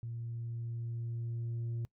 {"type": "tone with level ramp", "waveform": "sine", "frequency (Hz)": 116.7, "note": "A#2", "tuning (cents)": 2, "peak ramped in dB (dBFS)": [-37, -31], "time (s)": [0.03, 1.85], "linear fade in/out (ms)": 0, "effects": ["noise-tail reverb RT60 0.1 s tail -25 dB re dry", "tanh soft clip ceiling -33 dBFS"]}